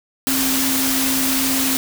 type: tone in noise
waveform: sine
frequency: 265.6 Hz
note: C4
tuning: 26 cents sharp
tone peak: -21 dBFS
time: 0.27-1.77 s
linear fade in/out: 0 ms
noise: white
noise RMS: -20 dBFS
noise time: 0.27-1.77 s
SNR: -4 dB
effects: none